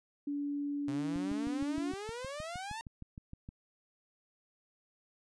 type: tone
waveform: sine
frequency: 287.1 Hz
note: D4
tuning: 39 cents flat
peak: -33 dBFS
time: 0.27-1.92 s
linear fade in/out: 5 ms
type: exponential sweep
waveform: sawtooth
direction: up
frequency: 130 to 926 Hz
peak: -36 dBFS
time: 0.88-2.81 s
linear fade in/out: 0 ms
type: click train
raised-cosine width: 5 ms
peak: -33 dBFS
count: 16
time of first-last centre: 1.16-3.489 s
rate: 6.44 Hz
effects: resampled to 22050 Hz